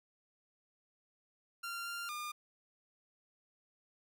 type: tone with pitch steps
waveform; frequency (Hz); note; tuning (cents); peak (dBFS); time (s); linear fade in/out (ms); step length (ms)
sawtooth; 1384 / 1392 / 1208; F6 / F6 / D6; -16 / -6 / +48; -36; 1.63-2.32; 10; 230
effects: none